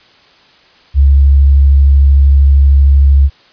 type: tone with vibrato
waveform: sine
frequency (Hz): 69.3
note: C#2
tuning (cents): 0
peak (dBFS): -3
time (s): 0.94-3.3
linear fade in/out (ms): 50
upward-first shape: sine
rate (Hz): 13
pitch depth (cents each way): 14
effects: white hiss -45 dBFS RMS until 3.52 s + resampled to 11025 Hz